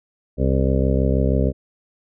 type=harmonic tone; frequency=66.3 Hz; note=C2; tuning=23 cents sharp; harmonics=1 / 2 / 3 / 4 / 6 / 7 / 8 / 9; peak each=-19 / -22 / -24 / -25 / -27 / -27 / -28 / -29 dBFS; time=0.37-1.53 s; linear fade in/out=50 ms; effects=none